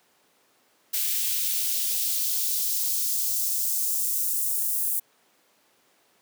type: noise with high-pass filter sweep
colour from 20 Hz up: blue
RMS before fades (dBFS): -26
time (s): 0.93-5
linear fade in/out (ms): 10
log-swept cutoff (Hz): 2400 to 9700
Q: 1.1
effects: pink hiss -63 dBFS RMS until 6.21 s + high-pass 300 Hz 12 dB/octave